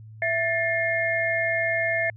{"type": "tone cluster", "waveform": "sine", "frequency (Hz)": [663, 1764, 2135], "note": ["E5", "A6", "C7"], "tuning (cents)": [10, 4, 34], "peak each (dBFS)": -26, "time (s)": [0.22, 2.1], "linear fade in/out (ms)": 2, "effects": ["added 109 Hz sine -41 dBFS peak until 2.16 s"]}